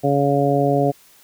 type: harmonic tone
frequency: 140.9 Hz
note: C#3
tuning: 29 cents sharp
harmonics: 1 / 2 / 3 / 4 / 5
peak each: -21 / -21 / -21 / -21 / -21 dBFS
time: 0.03-0.92 s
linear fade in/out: 20 ms
effects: white hiss -51 dBFS RMS until 1.23 s